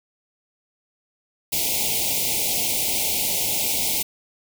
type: band-stop noise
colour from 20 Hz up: white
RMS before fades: -23 dBFS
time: 1.52-4.03 s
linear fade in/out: 10 ms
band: 910 to 2100 Hz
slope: 96 dB/octave
effects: none